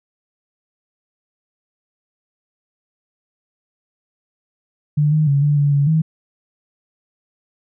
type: tone with pitch steps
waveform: sine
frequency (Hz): 148.5 / 154.3 / 140.5 / 146.6 / 143.8 / 141.9 / 158.7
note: D3 / D#3 / C#3 / D3 / D3 / C#3 / D#3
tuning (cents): +20 / -14 / +24 / -3 / -36 / +41 / +35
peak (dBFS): -12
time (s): 4.97-6.02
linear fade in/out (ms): 10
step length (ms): 150
effects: none